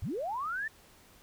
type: linear sweep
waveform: sine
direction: up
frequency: 58.27 to 1818 Hz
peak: -32 dBFS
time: 0.02-0.68 s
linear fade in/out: 5 ms
effects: pink hiss -59 dBFS RMS until 1.22 s

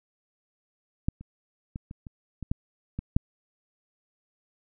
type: clicks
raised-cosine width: 5 ms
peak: -12 / -30 / -22 / -27 / -28 / -23 / -14 / -19 / -8 dBFS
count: 9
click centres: 1.085 / 1.21 / 1.759 / 1.911 / 2.068 / 2.427 / 2.515 / 2.99 / 3.165 s
effects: none

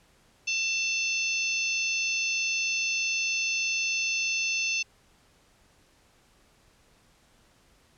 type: harmonic tone with a mistuned harmonic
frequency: 880 Hz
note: A5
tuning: in tune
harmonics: 3 / 4 / 5 / 6 / 7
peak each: -27 / -39 / -37 / -36 / -33 dBFS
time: 0.47-4.83 s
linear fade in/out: 10 ms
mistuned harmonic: 3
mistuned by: +25 cents
effects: pink hiss -62 dBFS RMS until 7.97 s + low-pass 10000 Hz 12 dB/octave

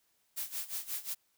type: noise with tremolo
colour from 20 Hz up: blue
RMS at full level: -36 dBFS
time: 0.36-1.15 s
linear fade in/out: 20 ms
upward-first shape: sine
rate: 5.6 Hz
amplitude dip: 85%
effects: white hiss -74 dBFS RMS until 1.37 s

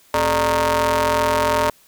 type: ring-modulated tone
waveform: sawtooth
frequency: 164.81 Hz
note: E3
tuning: in tune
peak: -9 dBFS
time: 0.14-1.7 s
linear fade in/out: 2 ms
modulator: 763 Hz
effects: white hiss -53 dBFS RMS until 1.87 s

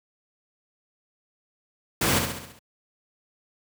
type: noise with echo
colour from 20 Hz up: pink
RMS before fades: -22 dBFS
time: 2.01-2.19 s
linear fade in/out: 5 ms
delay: 67 ms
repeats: 6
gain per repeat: -5 dB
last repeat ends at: 2.592 s
effects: high-pass 80 Hz 12 dB/octave

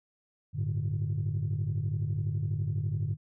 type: chord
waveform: sine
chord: G suspended second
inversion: none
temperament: equal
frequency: 98 / 110 / 146.83 Hz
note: G2 / A2 / D3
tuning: 0 / 0 / 0 cents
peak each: -31 dBFS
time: 0.53-3.17 s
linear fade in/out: 50 ms
effects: tanh soft clip ceiling -23 dBFS

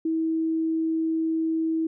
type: tone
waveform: sine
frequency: 322.8 Hz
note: E4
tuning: 36 cents flat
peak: -22 dBFS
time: 0.05-1.87 s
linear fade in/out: 5 ms
effects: none

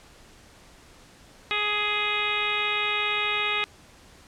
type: harmonic tone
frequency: 417.4 Hz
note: G#4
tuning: 9 cents sharp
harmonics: 1 / 2 / 3 / 4 / 5 / 6 / 7 / 8 / 9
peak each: -36 / -36 / -31 / -37 / -30 / -28 / -36 / -34 / -33 dBFS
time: 1.51-3.64 s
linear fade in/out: 0 ms
effects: pink hiss -52 dBFS RMS until 4.27 s + low-pass 9000 Hz 12 dB/octave

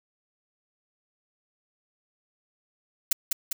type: noise with echo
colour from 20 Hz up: blue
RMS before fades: -21 dBFS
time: 3.11-3.13 s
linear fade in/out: 5 ms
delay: 200 ms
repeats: 2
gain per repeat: -4 dB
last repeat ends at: 3.53 s
effects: none

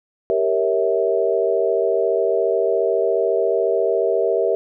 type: chord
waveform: sine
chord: G diminished seventh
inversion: none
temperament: equal with one note detuned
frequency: 392 / 466.2 / 554.4 / 651.7 Hz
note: G4 / Bb4 / Db5 / Fb5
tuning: 0 / 0 / 0 / -20 cents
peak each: -21 / -20 / -25 / -21 dBFS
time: 0.3-4.55 s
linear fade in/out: 0 ms
effects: none

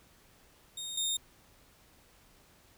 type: tone pair in turn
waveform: 25% pulse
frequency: 3700 / 3674 Hz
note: A#7 / A#7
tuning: -14 / -26 cents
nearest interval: unison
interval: 12 cents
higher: first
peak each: -34 / -26 dBFS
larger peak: second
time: 0.77-0.97 / 0.97-1.17 s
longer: neither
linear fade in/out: 5 ms
effects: pink hiss -62 dBFS RMS until 2.77 s

